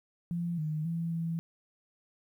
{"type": "tone with pitch steps", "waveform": "sine", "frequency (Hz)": [171.6, 154.2, 166.9, 165.6], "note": ["F3", "D#3", "E3", "E3"], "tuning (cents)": [-30, -15, 22, 8], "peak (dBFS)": -30, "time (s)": [0.31, 1.39], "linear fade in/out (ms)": 0, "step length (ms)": 270, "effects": ["11-bit"]}